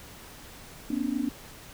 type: tone cluster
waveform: sine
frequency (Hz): 238 / 264.1 / 290.6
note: A#3 / C4 / D4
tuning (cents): +36 / +16 / -18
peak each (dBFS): -31 / -31 / -30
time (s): 0.9-1.29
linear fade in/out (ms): 5
effects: pink hiss -47 dBFS RMS until 1.73 s